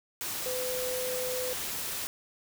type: tone in noise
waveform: sine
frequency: 506 Hz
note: B4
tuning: 42 cents sharp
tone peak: -32 dBFS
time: 0.46-1.53 s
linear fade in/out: 0 ms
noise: white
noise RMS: -35 dBFS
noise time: 0.21-2.07 s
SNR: 0 dB
effects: none